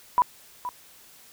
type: tone with echo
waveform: sine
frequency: 987 Hz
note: B5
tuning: 1 cent flat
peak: -15 dBFS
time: 0.18-0.22 s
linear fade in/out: 0 ms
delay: 470 ms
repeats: 1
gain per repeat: -13 dB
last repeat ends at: 0.69 s
effects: white hiss -52 dBFS RMS until 1.32 s